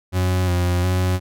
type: tone with vibrato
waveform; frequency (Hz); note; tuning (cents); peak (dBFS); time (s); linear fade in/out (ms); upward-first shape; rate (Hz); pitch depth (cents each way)
40% pulse; 90.3; F#2; -42; -16; 0.12-1.2; 50; square; 1.4; 27
effects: none